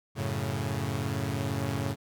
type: chord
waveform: sawtooth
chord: F# minor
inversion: none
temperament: equal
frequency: 92.5 / 110 / 138.59 Hz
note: F#2 / A2 / C#3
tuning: 0 / 0 / 0 cents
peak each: -31 / -29 / -29 dBFS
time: 0.15-1.96 s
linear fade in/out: 50 ms
effects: none